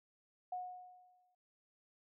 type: tone with exponential decay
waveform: sine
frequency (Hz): 728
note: F#5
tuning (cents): -28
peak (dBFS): -37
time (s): 0.52-1.35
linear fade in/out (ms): 5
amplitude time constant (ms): 180
effects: none